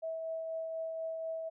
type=tone with tremolo; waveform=sine; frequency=649 Hz; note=E5; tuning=27 cents flat; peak=-34 dBFS; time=0.02-1.5 s; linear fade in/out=20 ms; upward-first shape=triangle; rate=4.1 Hz; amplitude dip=30%; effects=none